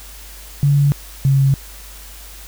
sine tone pair in turn, 142.6 / 136.33 Hz, C#3 / C#3, +49 / -28 cents, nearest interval minor second, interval 77 cents, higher first, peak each -10 dBFS, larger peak neither, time 0.63-0.92 / 1.25-1.54 s, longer neither, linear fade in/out 0 ms, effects added 50 Hz sine -37 dBFS peak until 2.47 s + white hiss -39 dBFS RMS until 2.47 s

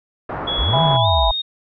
white low-pass noise, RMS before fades -27 dBFS, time 0.29-0.97 s, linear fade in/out 5 ms, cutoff 1300 Hz, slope 24 dB/octave
sine tone with pitch glide, 3362 to 3709 Hz, G#7 to A#7, +20 to -9 cents, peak -20 dBFS, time 0.47-1.42 s, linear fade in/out 10 ms, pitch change +171 cents, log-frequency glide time 1.01-1.07 s
sine linear two-way sweep, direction up then down, 40.75 to 163.8 to 40.75 Hz, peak -17 dBFS, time 0.58-1.32 s, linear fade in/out 10 ms, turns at 0.82 s
sine chord, E major, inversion none, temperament just, 659.3 / 824.1 / 988.9 Hz, E5 / G#5 / B5, 0 / -14 / +2 cents, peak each -20 dBFS, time 0.73-1.31 s, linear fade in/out 2 ms
effects none

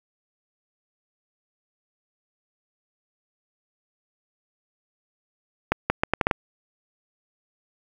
accelerating click train, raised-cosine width 0.5 ms, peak -4 dBFS, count 7, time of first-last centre 5.72-6.312 s, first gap 180 ms, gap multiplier 0.75, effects 7-bit

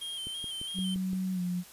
square tone with vibrato, 3168 Hz, G7, 18 cents sharp, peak -36 dBFS, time 0.01-0.95 s, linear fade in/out 10 ms, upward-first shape square, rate 3 Hz, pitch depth 35 cents each way
click train, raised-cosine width 3 ms, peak -31 dBFS, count 6, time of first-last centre 0.27-1.132 s, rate 5.8 Hz
sine tone with pitch glide, 186.9 to 178.46 Hz, F#3 to F3, +18 to +38 cents, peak -29 dBFS, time 0.74-1.64 s, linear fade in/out 50 ms, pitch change -80 cents, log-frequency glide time 1.33-1.41 s
effects white hiss -52 dBFS RMS until 1.72 s + resampled to 32000 Hz

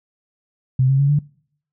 sine tone with pitch steps, 130 / 135.13 / 140.46 / 146 Hz, C3 / C#3 / C#3 / D3, -11 / -44 / +23 / -10 cents, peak -12 dBFS, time 0.79-1.19 s, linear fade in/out 5 ms, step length 100 ms, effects noise-tail reverb RT60 0.6 s tail -24 dB re dry

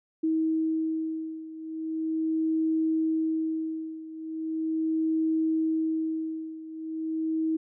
sine beating tone pair, 319.2 / 319.59 Hz, D#4 / D#4, +44 / +46 cents, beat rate 0.39 Hz, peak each -27 / -30 dBFS, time 0.23-7.57 s, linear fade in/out 10 ms, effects none

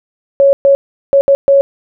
sine tone bursts at uneven times, 554.4 Hz, C#5, in tune, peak -4 dBFS, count 5, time 0.4-0.53 / 0.65-0.75 / 1.13-1.21 / 1.28-1.35 / 1.48-1.61 s, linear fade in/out 0 ms, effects none

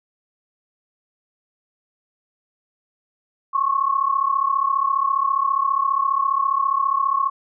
sine tone pair together, 1078.2 / 1113 Hz, C#6 / C#6, -48 / +7 cents, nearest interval minor second, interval 55 cents, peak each -20 dBFS, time 3.53-7.3 s, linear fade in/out 20 ms, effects none

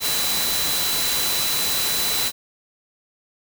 sine tone in noise, 3992 Hz, B7, 18 cents sharp, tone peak -25 dBFS, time 0-2.32 s, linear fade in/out 50 ms, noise white, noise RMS -23 dBFS, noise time 0-2.32 s, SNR -5 dB, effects none

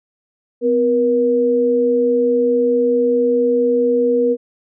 sine tone pair together, 252.9 / 477.5 Hz, B3 / A#4, +41 / +42 cents, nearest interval major seventh, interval 1101 cents, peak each -19 / -13 dBFS, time 0.61-4.37 s, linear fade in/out 50 ms, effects none

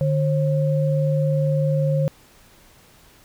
sine tone pair together, 149.63 / 536 Hz, D3 / C5, +33 / +42 cents, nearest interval octave + minor seventh, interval 2209 cents, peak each -18 / -23 dBFS, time 0.01-2.08 s, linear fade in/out 0 ms, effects pink hiss -52 dBFS RMS until 3.24 s

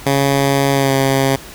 10% pulse tone with pitch glide, 138.59 to 135.27 Hz, C#3 to C#3, 0 to -42 cents, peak -4 dBFS, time 0.06-1.36 s, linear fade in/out 5 ms, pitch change -42 cents, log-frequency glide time 0.73-0.93 s, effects pink hiss -35 dBFS RMS until 1.54 s

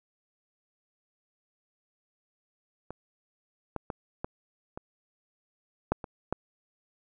clicks, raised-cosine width 1 ms, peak -24 / -18 / -19 / -18 / -24 / -10 / -23 / -14 dBFS, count 8, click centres 2.906 / 3.763 / 3.902 / 4.245 / 4.775 / 5.92 / 6.042 / 6.326 s, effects none

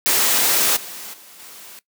white noise with level steps, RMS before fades -17 / -34 / -44 / -40 dBFS, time 0.06-1.79 s, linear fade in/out 0 ms, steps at 0.76 / 1.13 / 1.39 s, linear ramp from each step 10 ms, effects noise-tail reverb RT60 0.1 s tail -18 dB re dry + high-pass 200 Hz 12 dB/octave

